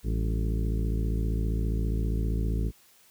harmonic tone with a mistuned harmonic, 55 Hz, A1, in tune, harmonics 1 / 2 / 3 / 4 / 5 / 6 / 7 / 8, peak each -26 / -32 / -36 / -38 / -40 / -42 / -43 / -44 dBFS, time 0.03-2.72 s, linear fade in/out 50 ms, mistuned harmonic 4, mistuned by -130 cents, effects white hiss -59 dBFS RMS until 3.1 s

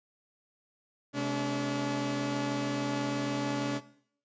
sawtooth tone cluster, 129.9 / 214.1 / 286.1 Hz, C3 / A3 / D4, -12 / -47 / -45 cents, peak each -33 / -34 / -27 dBFS, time 1.13-3.81 s, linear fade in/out 50 ms, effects noise-tail reverb RT60 0.6 s tail -17 dB re dry + resampled to 16000 Hz

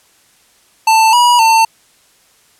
square tone with pitch steps, 888 / 968 / 898 Hz, A5 / B5 / A5, +16 / -35 / +35 cents, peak -7 dBFS, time 0.87-1.65 s, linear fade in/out 5 ms, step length 260 ms, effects white hiss -51 dBFS RMS until 2.59 s + low-pass 11000 Hz 12 dB/octave

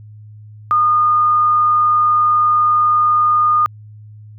sine tone, 1222 Hz, D#6, 32 cents flat, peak -10 dBFS, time 0.71-3.66 s, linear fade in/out 0 ms, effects added 106 Hz sine -35 dBFS peak until 4.38 s

